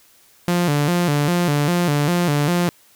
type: tone with vibrato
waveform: sawtooth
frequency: 159.9 Hz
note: D#3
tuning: 48 cents sharp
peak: -12 dBFS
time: 0.48-2.69 s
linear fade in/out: 0 ms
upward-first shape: square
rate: 2.5 Hz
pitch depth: 160 cents each way
effects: white hiss -53 dBFS RMS until 2.95 s